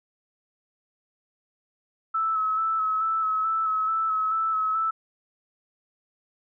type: tone with vibrato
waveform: sine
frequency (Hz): 1302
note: E6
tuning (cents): -22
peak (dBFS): -22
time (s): 2.14-4.91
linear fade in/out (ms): 10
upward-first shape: square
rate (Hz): 2.3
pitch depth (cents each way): 20
effects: none